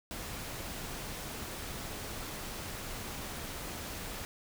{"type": "noise", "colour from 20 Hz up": "pink", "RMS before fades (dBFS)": -41, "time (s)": [0.11, 4.25], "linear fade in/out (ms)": 0, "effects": []}